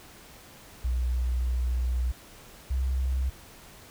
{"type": "tone pair in turn", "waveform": "sine", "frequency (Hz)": [61.7, 65.1], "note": ["B1", "C2"], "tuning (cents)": [-1, -8], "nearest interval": "minor second", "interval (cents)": 93, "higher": "second", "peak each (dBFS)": [-24, -24], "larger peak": "neither", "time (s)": [[0.84, 2.12], [2.7, 3.3]], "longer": "first", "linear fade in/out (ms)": 10, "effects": ["pink hiss -50 dBFS RMS until 3.9 s"]}